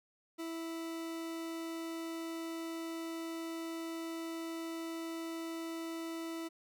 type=tone; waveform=40% pulse; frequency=329.1 Hz; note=E4; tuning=3 cents flat; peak=-38 dBFS; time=0.38-6.49 s; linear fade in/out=20 ms; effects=none